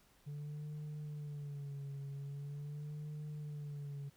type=tone with vibrato; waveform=sine; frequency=144.8 Hz; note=D3; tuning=24 cents flat; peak=-39 dBFS; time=0.26-4.1 s; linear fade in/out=20 ms; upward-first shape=sine; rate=0.43 Hz; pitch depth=68 cents each way; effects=tanh soft clip ceiling -41 dBFS + pink hiss -69 dBFS RMS until 4.16 s